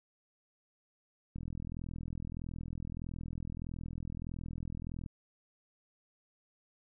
click train, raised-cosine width 5 ms, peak -29 dBFS, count 155, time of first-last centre 1.36-5.062 s, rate 41.6 Hz, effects none

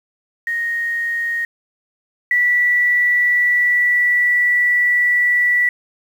sine tone pair in turn, 1864.7 / 1957.1 Hz, A#6 / B6, 0 / -16 cents, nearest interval minor second, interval 84 cents, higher second, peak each -18 / -12 dBFS, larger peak second, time 0.47-1.45 / 2.31-5.69 s, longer second, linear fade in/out 2 ms, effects 7-bit

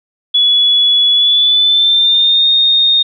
sine tone with pitch glide, 3400 to 3686 Hz, G#7 to A#7, +40 to -20 cents, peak -7 dBFS, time 0.34-3.03 s, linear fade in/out 10 ms, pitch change +140 cents, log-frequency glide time 1.12-2.49 s, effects none

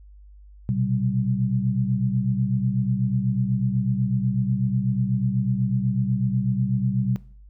sine tone cluster, 121 / 129.1 / 193.4 Hz, B2 / C3 / G3, -35 / -23 / -23 cents, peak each -25 dBFS, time 0.69-7.16 s, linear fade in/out 0 ms, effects noise-tail reverb RT60 0.5 s tail -19 dB re dry + added 50 Hz sine -44 dBFS peak until 7.49 s

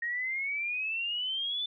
sine exponential sweep, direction up, 1861 to 3537 Hz, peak -30 dBFS, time 0.02-1.66 s, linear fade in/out 5 ms, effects none

